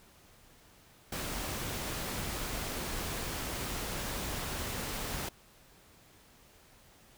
pink noise, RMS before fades -37 dBFS, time 1.12-5.29 s, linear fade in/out 5 ms, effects pink hiss -60 dBFS RMS until 7.17 s

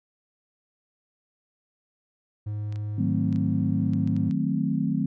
triangle tone, 105 Hz, G#2, 19 cents sharp, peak -26 dBFS, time 2.46-4.3 s, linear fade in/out 10 ms
clicks, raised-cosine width 0.2 ms, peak -30 dBFS, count 8, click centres 2.725 / 2.759 / 3.327 / 3.36 / 3.935 / 4.075 / 4.165 / 4.311 s
sine chord, D# diminished seventh, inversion none, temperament equal, 155.56 / 185 / 220 / 261.6 Hz, D#3 / F#3 / A3 / C4, 0 / 0 / 0 / 0 cents, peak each -28 dBFS, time 2.98-5.06 s, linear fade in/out 5 ms
effects none

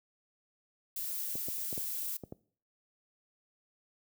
violet noise, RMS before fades -37 dBFS, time 0.96-2.17 s, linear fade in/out 5 ms
clicks, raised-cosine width 2 ms, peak -28 dBFS, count 6, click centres 1.355 / 1.485 / 1.728 / 1.778 / 2.237 / 2.324 s
effects noise-tail reverb RT60 0.5 s tail -21 dB re dry + high-pass 80 Hz 12 dB/octave

